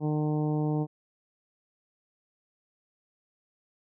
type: harmonic tone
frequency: 151.6 Hz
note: D#3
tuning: 45 cents flat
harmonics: 1 / 2 / 3 / 4 / 5 / 6 / 7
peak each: -27 / -30 / -35 / -42 / -40 / -44 / -52 dBFS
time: 0-0.87 s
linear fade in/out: 50 ms
effects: none